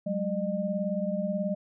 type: tone cluster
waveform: sine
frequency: 187.3 / 205.8 / 608 Hz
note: F#3 / G#3 / D#5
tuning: +21 / -16 / -40 cents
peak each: -31 / -32 / -31 dBFS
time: 0.06-1.55 s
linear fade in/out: 10 ms
effects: none